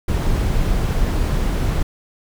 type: noise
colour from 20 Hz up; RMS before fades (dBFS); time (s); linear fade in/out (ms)
brown; -18; 0.08-1.83; 5
effects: none